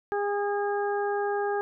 harmonic tone with a mistuned harmonic, 407.2 Hz, G#4, 34 cents flat, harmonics 1 / 2 / 3 / 4, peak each -27 / -30 / -38 / -36 dBFS, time 0.12-1.61 s, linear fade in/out 0 ms, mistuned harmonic 3, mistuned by +15 cents, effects none

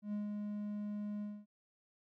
triangle tone with ADSR envelope, 207.7 Hz, G#3, in tune, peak -33 dBFS, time 0.02-1.46 s, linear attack 110 ms, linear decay 140 ms, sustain -3 dB, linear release 240 ms, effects none

